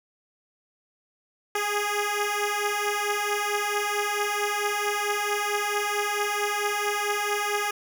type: beating tone pair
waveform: 10% pulse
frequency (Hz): 410 / 414.5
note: G#4 / G#4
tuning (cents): -22 / -3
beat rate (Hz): 4.5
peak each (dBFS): -21 / -18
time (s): 1.55-7.71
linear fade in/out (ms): 5
effects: none